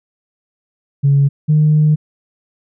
sine tone pair in turn, 140.3 / 152.47 Hz, C#3 / D#3, +21 / -35 cents, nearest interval minor second, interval 144 cents, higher second, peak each -7 dBFS, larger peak neither, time 1.03-1.29 / 1.48-1.96 s, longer second, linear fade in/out 20 ms, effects tanh soft clip ceiling -4 dBFS

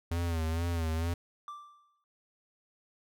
square tone with vibrato, 82.9 Hz, E2, 10 cents sharp, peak -30 dBFS, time 0.11-1.14 s, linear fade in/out 5 ms, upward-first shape sine, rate 2.2 Hz, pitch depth 67 cents each way
triangle tone with exponential decay, 1174.7 Hz, D6, in tune, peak -36 dBFS, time 1.48-2.04 s, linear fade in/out 1 ms, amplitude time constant 120 ms
effects none

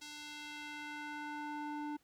square tone with band-pass filter sweep, 297.1 Hz, D4, 20 cents sharp, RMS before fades -44 dBFS, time 0.01-1.97 s, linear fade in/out 10 ms, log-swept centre 4900 to 600 Hz, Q 1.1, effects pink hiss -73 dBFS RMS until 2.03 s

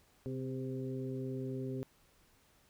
harmonic tone with a mistuned harmonic, 130 Hz, C3, 11 cents flat, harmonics 1 / 2 / 3 / 4, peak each -40 / -41 / -42 / -50 dBFS, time 0.26-1.83 s, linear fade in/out 0 ms, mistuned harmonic 3, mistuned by +31 cents, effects pink hiss -68 dBFS RMS until 2.69 s

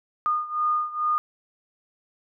sine beating tone pair, 1222 / 1224.3 Hz, D#6 / D#6, -32 / -28 cents, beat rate 2.3 Hz, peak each -24 / -27 dBFS, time 0.26-1.18 s, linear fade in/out 0 ms, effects none

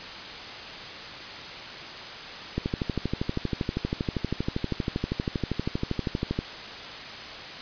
click train, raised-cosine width 3 ms, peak -13 dBFS, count 49, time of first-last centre 2.58-6.39 s, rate 12.6 Hz, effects white hiss -38 dBFS RMS until 7.61 s + resampled to 11025 Hz

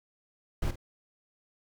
brown noise with echo, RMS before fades -29 dBFS, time 0.62-0.71 s, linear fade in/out 5 ms, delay 48 ms, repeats 1, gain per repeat -12 dB, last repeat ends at 0.758 s, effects none

